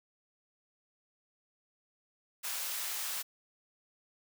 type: high-pass noise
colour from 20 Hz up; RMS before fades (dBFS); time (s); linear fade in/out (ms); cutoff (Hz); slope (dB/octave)
white; -37; 2.43-3.23; 20; 820; 12
effects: none